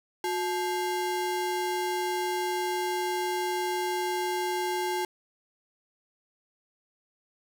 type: ring-modulated tone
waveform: square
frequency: 613 Hz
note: D#5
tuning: 26 cents flat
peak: -25 dBFS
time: 0.24-5.05 s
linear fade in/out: 2 ms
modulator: 251 Hz
effects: none